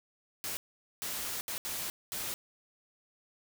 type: noise bursts at uneven times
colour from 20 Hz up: white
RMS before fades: -37 dBFS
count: 5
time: 0.44-0.57 / 1.02-1.41 / 1.48-1.58 / 1.65-1.9 / 2.12-2.34 s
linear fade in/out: 0 ms
effects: none